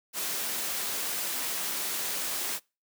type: noise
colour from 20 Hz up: white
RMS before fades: -32 dBFS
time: 0.13-2.6 s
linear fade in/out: 50 ms
effects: noise-tail reverb RT60 0.3 s tail -26 dB re dry + high-pass 200 Hz 12 dB/octave